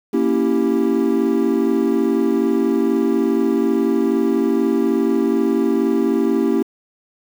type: chord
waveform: triangle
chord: A# diminished seventh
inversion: none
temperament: equal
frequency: 233.1 / 277.2 / 329.6 / 392 Hz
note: A#3 / C#4 / E4 / G4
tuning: 0 / 0 / 0 / 0 cents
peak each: -18 dBFS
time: 0.13-6.63 s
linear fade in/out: 10 ms
effects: tanh soft clip ceiling -2 dBFS + 7-bit